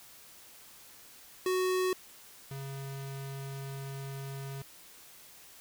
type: tone pair in turn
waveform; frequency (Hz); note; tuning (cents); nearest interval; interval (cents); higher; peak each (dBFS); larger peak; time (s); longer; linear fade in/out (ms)
square; 370 / 136.76; F#4 / C#3; 0 / -23; octave + perfect fourth; 1723; first; -28 / -39; first; 1.46-1.93 / 2.51-4.62; second; 2
effects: white hiss -54 dBFS RMS until 5.6 s